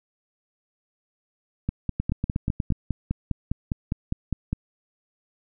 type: two click trains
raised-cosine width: 5 ms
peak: -12 / -12 dBFS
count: 7 / 15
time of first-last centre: 2-2.722 / 1.69-4.53 s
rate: 8.31 / 4.93 Hz
effects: none